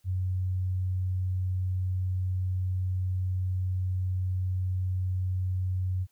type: tone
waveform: sine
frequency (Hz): 92.5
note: F#2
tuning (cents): 0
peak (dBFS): -26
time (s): 0.04-6.07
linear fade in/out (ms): 50
effects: white hiss -71 dBFS RMS until 6.11 s